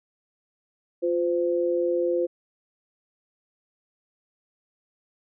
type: tone pair together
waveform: sine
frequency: 350.3 / 514.1 Hz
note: F4 / C5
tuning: +5 / -31 cents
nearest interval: perfect fifth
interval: 664 cents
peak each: -24 dBFS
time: 1.02-2.27 s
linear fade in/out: 20 ms
effects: none